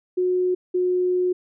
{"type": "tone pair in turn", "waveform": "sine", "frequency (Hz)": [364.3, 362.7], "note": ["F#4", "F#4"], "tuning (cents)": [-27, -34], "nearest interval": "unison", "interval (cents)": 7, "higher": "first", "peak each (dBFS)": -18, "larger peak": "neither", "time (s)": [[0.17, 0.55], [0.74, 1.33]], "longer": "second", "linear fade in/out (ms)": 10, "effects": []}